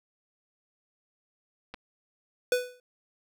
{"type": "clicks", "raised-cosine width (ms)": 0.3, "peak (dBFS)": [-24, -27], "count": 2, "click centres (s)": [1.74, 1.744]}
{"type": "tone with exponential decay", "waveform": "square", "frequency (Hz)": 496.2, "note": "B4", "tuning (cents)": 8, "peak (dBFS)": -20, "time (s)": [2.52, 2.8], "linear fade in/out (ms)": 2, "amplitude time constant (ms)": 59}
{"effects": []}